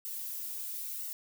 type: noise with flanger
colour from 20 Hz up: violet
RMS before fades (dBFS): -39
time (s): 0.05-1.13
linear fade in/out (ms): 0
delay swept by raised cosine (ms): 1.2 to 4.1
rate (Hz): 1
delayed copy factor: -0.55
effects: none